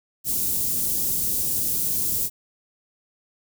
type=band-stop noise; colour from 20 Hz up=white; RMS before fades=-24 dBFS; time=0.24-2.3 s; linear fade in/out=50 ms; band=280 to 8400 Hz; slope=12 dB/octave; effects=none